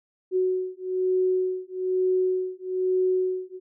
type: beating tone pair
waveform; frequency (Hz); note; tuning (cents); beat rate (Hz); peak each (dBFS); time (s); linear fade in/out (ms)
sine; 370 / 371.1; F#4 / F#4; 0 / +5; 1.1; -25; 0.31-3.6; 50
effects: none